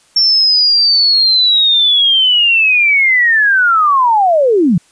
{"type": "linear sweep", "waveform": "sine", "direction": "down", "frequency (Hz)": [5440, 149.6], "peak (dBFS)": -7, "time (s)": [0.16, 4.78], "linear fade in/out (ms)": 5, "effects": ["white hiss -50 dBFS RMS until 4.91 s", "resampled to 22050 Hz"]}